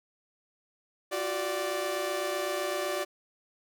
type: tone cluster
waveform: sawtooth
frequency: 350.1 / 378 / 587 Hz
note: F4 / F#4 / D5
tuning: +4 / +37 / -1 cents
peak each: -33 / -31 / -28 dBFS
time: 1.11-3.05 s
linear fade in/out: 20 ms
effects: none

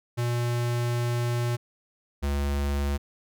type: tone pair in turn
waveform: square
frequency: 120 / 70.81 Hz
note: B2 / C#2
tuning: -49 / +37 cents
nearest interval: major sixth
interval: 914 cents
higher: first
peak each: -25 dBFS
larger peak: neither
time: 0.17-1.57 / 2.22-2.98 s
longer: first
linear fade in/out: 20 ms
effects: none

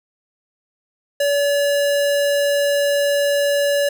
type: tone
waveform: square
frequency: 571 Hz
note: D5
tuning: 49 cents flat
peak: -16 dBFS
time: 1.2-3.89 s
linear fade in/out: 5 ms
effects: none

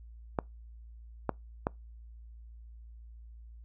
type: clicks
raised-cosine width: 1 ms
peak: -14 dBFS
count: 3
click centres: 0.388 / 1.293 / 1.669 s
effects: noise-tail reverb RT60 0.2 s tail -25 dB re dry + added 57 Hz sine -47 dBFS peak until 3.64 s

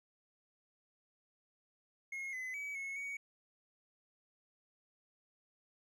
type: tone with pitch steps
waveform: triangle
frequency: 2158 / 2027 / 2279 / 2187 / 2244 Hz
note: C#7 / B6 / C#7 / C#7 / C#7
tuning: -47 / +45 / +47 / -24 / +21 cents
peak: -38 dBFS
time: 2.12-3.17 s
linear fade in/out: 5 ms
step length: 210 ms
effects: none

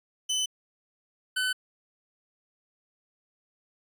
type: tone pair in turn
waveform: 25% pulse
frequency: 3020 / 1510 Hz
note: F#7 / F#6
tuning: +35 / +35 cents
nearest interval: octave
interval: 1200 cents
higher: first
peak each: -22 dBFS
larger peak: neither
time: 0.29-0.46 / 1.36-1.53 s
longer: neither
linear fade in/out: 10 ms
effects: resampled to 32000 Hz

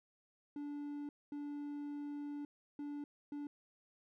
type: tone bursts at uneven times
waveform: triangle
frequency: 290.3 Hz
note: D4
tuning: 20 cents flat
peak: -39 dBFS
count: 4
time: 0.56-1.09 / 1.32-2.45 / 2.79-3.04 / 3.32-3.47 s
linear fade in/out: 2 ms
effects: none

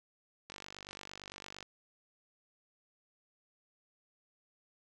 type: click train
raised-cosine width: 0.2 ms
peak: -28 dBFS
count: 56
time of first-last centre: 0.5-1.627 s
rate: 48.8 Hz
effects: none

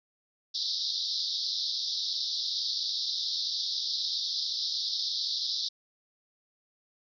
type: band-pass noise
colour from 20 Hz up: pink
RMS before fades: -32 dBFS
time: 0.54-5.69 s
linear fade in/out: 10 ms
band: 3600 to 5400 Hz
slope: 96 dB/octave
effects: none

